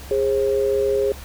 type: tone pair together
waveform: sine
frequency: 410 / 536 Hz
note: G#4 / C5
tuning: -22 / +42 cents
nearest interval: perfect fourth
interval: 464 cents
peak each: -18 / -22 dBFS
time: 0.11-1.12 s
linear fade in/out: 2 ms
effects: added 69 Hz sine -37 dBFS peak until 1.24 s + pink hiss -40 dBFS RMS until 1.24 s